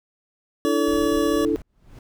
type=chord; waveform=sine; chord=D suspended second; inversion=none; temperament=equal; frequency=293.7 / 329.6 / 440 Hz; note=D4 / E4 / A4; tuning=0 / 0 / 0 cents; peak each=-23 dBFS; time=0.65-1.56 s; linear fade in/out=0 ms
type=tone; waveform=25% pulse; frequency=570 Hz; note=C#5; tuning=48 cents sharp; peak=-21 dBFS; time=0.65-1.45 s; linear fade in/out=0 ms
type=noise; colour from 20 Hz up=brown; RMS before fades=-38 dBFS; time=0.87-1.62 s; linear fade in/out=2 ms
type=noise with exponential growth; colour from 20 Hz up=brown; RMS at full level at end=-38 dBFS; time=1.61-1.99 s; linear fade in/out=2 ms; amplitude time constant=82 ms
effects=none